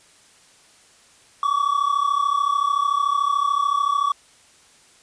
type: tone pair together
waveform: triangle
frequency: 1122.4 / 1156 Hz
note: C#6 / D6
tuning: +21 / -28 cents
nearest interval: minor second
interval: 51 cents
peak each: -19 / -19 dBFS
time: 1.43-4.12 s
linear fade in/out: 2 ms
effects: white hiss -53 dBFS RMS until 5.02 s + resampled to 22050 Hz